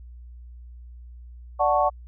sine chord, D major seventh, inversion none, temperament equal, 587.3 / 740 / 880 / 1108.7 Hz, D5 / F#5 / A5 / C#6, 0 / 0 / 0 / 0 cents, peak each -23 / -22 / -25 / -24 dBFS, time 1.59-1.9 s, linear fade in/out 20 ms, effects added 60 Hz sine -40 dBFS peak until 2.07 s

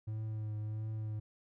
triangle tone with vibrato, 108 Hz, A2, 32 cents flat, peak -34 dBFS, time 0.07-1.2 s, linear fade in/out 10 ms, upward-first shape triangle, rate 1.5 Hz, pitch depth 28 cents each way, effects none

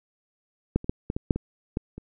clicks, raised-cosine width 3 ms, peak -8 / -25 / -10 / -14 / -15 / -6 / -16 / -13 / -25 dBFS, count 9, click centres 0.76 / 0.844 / 0.895 / 1.101 / 1.165 / 1.308 / 1.36 / 1.771 / 1.98 s, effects none

